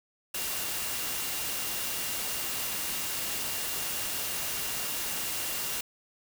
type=tone in noise; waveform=sine; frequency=2794 Hz; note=F7; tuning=in tune; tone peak=-44 dBFS; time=0.34-5.81 s; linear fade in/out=5 ms; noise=white; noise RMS=-33 dBFS; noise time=0.34-5.81 s; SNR=-14 dB; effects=none